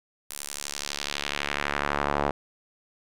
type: tone with band-pass filter sweep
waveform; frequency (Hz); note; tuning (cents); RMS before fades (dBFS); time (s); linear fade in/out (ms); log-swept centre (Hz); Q
sawtooth; 72; D2; -34; -30; 0.3-2.31; 5; 11000 to 790; 1.2
effects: none